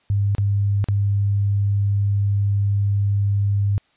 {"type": "tone with dropouts", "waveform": "sine", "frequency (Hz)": 100.7, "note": "G2", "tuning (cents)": 47, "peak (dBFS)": -16, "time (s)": [0.1, 3.78], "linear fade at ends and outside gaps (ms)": 0, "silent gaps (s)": [[0.35, 0.382], [0.842, 0.886]], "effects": ["white hiss -61 dBFS RMS until 3.96 s", "resampled to 8000 Hz"]}